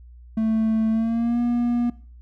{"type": "tone with pitch glide", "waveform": "triangle", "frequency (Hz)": [221.1, 239.7], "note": ["A3", "A#3"], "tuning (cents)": [9, 48], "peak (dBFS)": -17, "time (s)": [0.37, 1.9], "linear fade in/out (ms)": 5, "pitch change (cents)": 139, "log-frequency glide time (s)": [0.9, 1.4], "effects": ["noise-tail reverb RT60 0.5 s tail -21 dB re dry", "added 60 Hz sine -42 dBFS peak until 2.21 s"]}